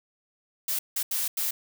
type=noise bursts at uneven times; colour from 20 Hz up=blue; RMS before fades=-28 dBFS; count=4; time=0.68-0.79 / 0.96-1.03 / 1.11-1.28 / 1.37-1.51 s; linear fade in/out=5 ms; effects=none